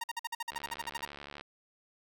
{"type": "tone bursts", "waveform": "sawtooth", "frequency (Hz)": 931, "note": "A#5", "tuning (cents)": -2, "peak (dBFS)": -30, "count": 14, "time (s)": [0.01, 1.052], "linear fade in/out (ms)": 5, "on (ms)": 28, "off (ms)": 50}
{"type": "click train", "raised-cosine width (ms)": 0.3, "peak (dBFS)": -28, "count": 65, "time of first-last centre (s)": [0.52, 1.41], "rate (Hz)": 71.9}
{"effects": []}